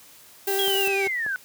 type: noise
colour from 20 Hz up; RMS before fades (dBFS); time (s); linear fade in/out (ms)
violet; -29; 0.47-0.88; 2
type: tone with vibrato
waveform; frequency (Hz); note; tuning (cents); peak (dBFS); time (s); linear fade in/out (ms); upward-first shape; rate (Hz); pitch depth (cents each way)
35% pulse; 392; G4; 0; -22; 0.47-1.08; 10; sine; 9.9; 13
type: linear sweep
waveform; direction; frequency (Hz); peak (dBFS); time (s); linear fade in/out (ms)
sine; down; 3339 to 1477; -24; 0.59-1.36; 0
type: click train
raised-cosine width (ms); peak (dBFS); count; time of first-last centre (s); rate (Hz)
1; -25; 4; 0.68-1.264; 5.14
effects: white hiss -50 dBFS RMS until 1.44 s + high-pass 60 Hz 12 dB/octave